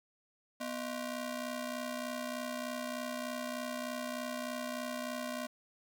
sawtooth ring-modulated tone, 431.3 Hz, A4, 35 cents flat, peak -30 dBFS, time 0.6-5.47 s, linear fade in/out 10 ms, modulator 184 Hz, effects none

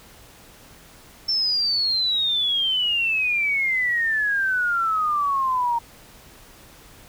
sine exponential sweep, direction down, 5400 to 926 Hz, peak -19 dBFS, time 1.28-5.79 s, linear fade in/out 10 ms, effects pink hiss -48 dBFS RMS until 7.08 s

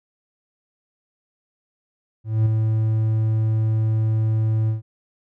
triangle tone with ADSR envelope, 110 Hz, A2, in tune, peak -11 dBFS, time 2.24-4.82 s, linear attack 220 ms, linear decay 6 ms, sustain -4 dB, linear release 130 ms, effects none

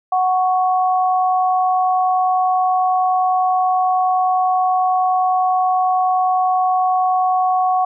sine tone pair together, 740 / 1109.5 Hz, F#5 / C#6, 0 / +1 cents, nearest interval perfect fifth, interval 701 cents, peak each -14 / -21 dBFS, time 0.12-7.85 s, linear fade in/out 5 ms, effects none

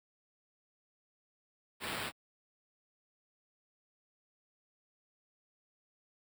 violet noise with sample-and-hold, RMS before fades -39 dBFS, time 1.8-2.12 s, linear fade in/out 50 ms, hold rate 6300 Hz, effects high-pass 60 Hz 12 dB/octave

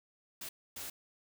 white noise bursts at uneven times, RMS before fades -43 dBFS, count 2, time 0.41-0.49 / 0.76-0.9 s, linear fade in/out 5 ms, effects none

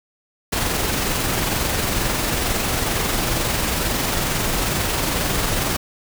pink noise with amplitude modulation, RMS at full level -20 dBFS, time 0.52-5.77 s, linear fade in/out 10 ms, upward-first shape sine, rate 22.2 Hz, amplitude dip 30%, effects none

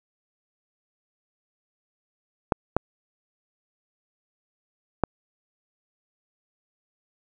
clicks, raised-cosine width 1 ms, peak -5 dBFS, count 3, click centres 2.522 / 2.766 / 5.037 s, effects none

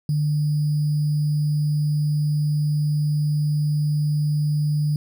sine tone with sample-and-hold, 150 Hz, D3, 37 cents sharp, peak -18 dBFS, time 0.09-4.96 s, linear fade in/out 2 ms, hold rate 4900 Hz, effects none

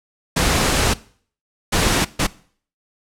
pink noise bursts at uneven times, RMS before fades -17 dBFS, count 3, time 0.36-0.94 / 1.72-2.05 / 2.19-2.27 s, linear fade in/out 10 ms, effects noise-tail reverb RT60 0.5 s tail -20 dB re dry + low-pass 10000 Hz 12 dB/octave

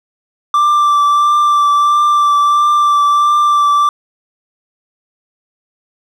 triangle tone with vibrato, 1174.7 Hz, D6, in tune, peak -6 dBFS, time 0.54-3.89 s, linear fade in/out 2 ms, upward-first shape triangle, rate 1.5 Hz, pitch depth 19 cents each way, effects none

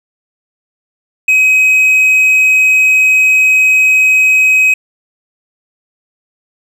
triangle tone, 2533 Hz, D#7, 30 cents sharp, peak -4 dBFS, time 1.28-4.74 s, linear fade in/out 5 ms, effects none

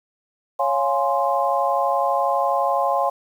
sine chord, Db major seventh, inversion none, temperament equal, 554.4 / 698.5 / 830.6 / 1046.5 Hz, Db5 / F5 / Ab5 / C6, 0 / 0 / 0 / 0 cents, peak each -23 dBFS, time 0.59-3.1 s, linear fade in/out 10 ms, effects 8-bit

